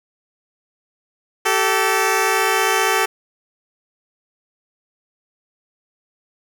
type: tone pair together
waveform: 10% pulse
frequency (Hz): 385.1 / 440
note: G4 / A4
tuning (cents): -31 / 0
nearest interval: major second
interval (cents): 231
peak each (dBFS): -10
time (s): 1.45-3.06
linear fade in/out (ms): 10
effects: none